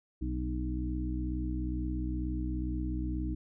harmonic tone with a mistuned harmonic, 62.2 Hz, B1, 13 cents sharp, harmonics 1 / 2 / 3 / 4 / 5, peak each -33 / -41 / -42 / -42 / -37 dBFS, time 0.21-3.35 s, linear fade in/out 10 ms, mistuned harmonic 4, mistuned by +37 cents, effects none

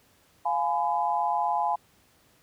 sine chord, F diminished, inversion none, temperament just, 698.5 / 838.1 / 1005.8 Hz, F5 / Ab5 / Cb6, 0 / +16 / +31 cents, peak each -29 / -26 / -29 dBFS, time 0.45-1.76 s, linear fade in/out 10 ms, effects pink hiss -62 dBFS RMS until 2.42 s + high-pass 60 Hz 12 dB/octave

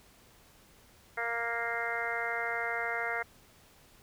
harmonic tone, 233.1 Hz, A#3, in tune, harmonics 2 / 3 / 4 / 5 / 6 / 7 / 8 / 9, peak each -40 / -38 / -43 / -45 / -37 / -40 / -39 / -37 dBFS, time 1.17-3.23 s, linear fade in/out 10 ms, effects pink hiss -60 dBFS RMS until 4.02 s

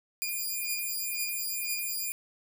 5% pulse beating tone pair, 2426 / 2428 Hz, D#7 / D#7, -44 / -43 cents, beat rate 2 Hz, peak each -24 dBFS, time 0.22-2.12 s, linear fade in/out 0 ms, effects 10-bit

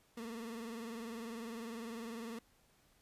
30% pulse tone with vibrato, 229.2 Hz, A#3, 29 cents flat, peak -40 dBFS, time 0.17-2.39 s, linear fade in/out 5 ms, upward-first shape triangle, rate 20 Hz, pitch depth 96 cents each way, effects pink hiss -70 dBFS RMS until 3.01 s + resampled to 32000 Hz

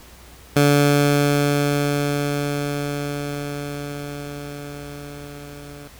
15% pulse tone with level ramp, 144.2 Hz, D3, 31 cents flat, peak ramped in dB -6 to -31 dBFS, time 0.56-5.88 s, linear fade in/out 5 ms, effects added 60 Hz sine -46 dBFS peak until 5.99 s + pink hiss -46 dBFS RMS until 5.99 s

